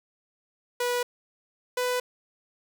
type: tone pair in turn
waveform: sawtooth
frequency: 488.7 / 497.5 Hz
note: B4 / B4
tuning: -18 / +13 cents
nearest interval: unison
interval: 31 cents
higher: second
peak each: -21 dBFS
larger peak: neither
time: 0.8-1.03 / 1.77-2 s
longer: neither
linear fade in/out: 5 ms
effects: none